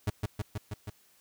40% pulse tone with echo, 103.83 Hz, G#2, in tune, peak -25 dBFS, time 0.07-0.1 s, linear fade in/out 5 ms, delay 160 ms, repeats 5, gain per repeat -2 dB, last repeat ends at 0.9 s, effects white hiss -64 dBFS RMS until 1.2 s

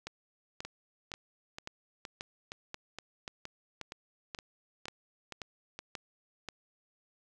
two click trains, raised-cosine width 0.2 ms, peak -24 / -22 dBFS, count 12 / 13, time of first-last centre 0.65-5.79 / 0.07-6.487 s, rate 2.14 / 1.87 Hz, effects none

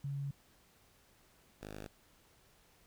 sine / 5% pulse tone pair in turn, 140 / 51.72 Hz, C#3 / G#1, +18 / -6 cents, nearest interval octave + perfect fourth, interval 1724 cents, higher first, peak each -36 / -34 dBFS, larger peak second, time 0.04-0.31 / 1.61-1.88 s, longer neither, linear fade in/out 5 ms, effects pink hiss -67 dBFS RMS until 2.86 s

